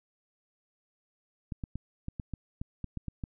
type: clicks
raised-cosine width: 5 ms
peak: -23 dBFS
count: 11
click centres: 1.522 / 1.638 / 1.756 / 2.084 / 2.198 / 2.337 / 2.615 / 2.843 / 2.973 / 3.083 / 3.238 s
effects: none